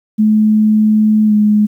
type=tone with pitch glide; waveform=sine; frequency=214.8 to 210.4 Hz; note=A3 to G#3; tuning=-41 to +23 cents; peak=-7 dBFS; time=0.18-1.67 s; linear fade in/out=20 ms; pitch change=-36 cents; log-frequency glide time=1.26-1.33 s; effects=8-bit